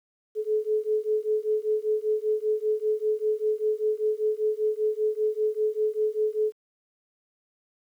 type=beating tone pair; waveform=sine; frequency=427.1 / 432.2 Hz; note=G#4 / A4; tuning=+48 / -31 cents; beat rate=5.1 Hz; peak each=-26 / -26 dBFS; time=0.35-6.53 s; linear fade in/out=50 ms; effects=10-bit